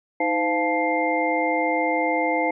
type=tone cluster; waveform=sine; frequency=315.4 / 512 / 698 / 871 / 2105 Hz; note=D#4 / C5 / F5 / A5 / C7; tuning=+24 / -38 / -1 / -18 / +10 cents; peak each=-26 dBFS; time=0.2-2.51 s; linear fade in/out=5 ms; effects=none